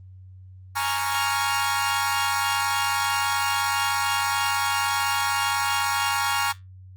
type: chord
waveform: sawtooth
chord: Bb minor seventh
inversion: third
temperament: equal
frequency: 830.6 / 932.3 / 1108.7 / 1396.9 Hz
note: Ab5 / Bb5 / Db6 / F6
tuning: 0 / 0 / 0 / 0 cents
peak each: -24 dBFS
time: 0.75-6.53 s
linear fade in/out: 20 ms
effects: added 93 Hz sine -42 dBFS peak until 6.96 s + Opus 24 kbps